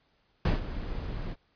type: noise with ADSR envelope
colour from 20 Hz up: brown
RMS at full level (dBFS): -21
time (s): 0.45-1.36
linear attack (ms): 4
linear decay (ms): 150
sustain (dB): -14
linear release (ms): 46
effects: pink hiss -70 dBFS RMS until 1.55 s + resampled to 11025 Hz